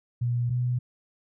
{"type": "tone pair in turn", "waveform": "sine", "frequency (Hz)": [120.7, 123.59], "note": ["B2", "B2"], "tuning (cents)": [-39, 2], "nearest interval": "unison", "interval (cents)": 41, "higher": "second", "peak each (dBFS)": -23, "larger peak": "neither", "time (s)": [[0.21, 0.5], [0.5, 0.79]], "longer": "neither", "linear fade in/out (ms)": 10, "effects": []}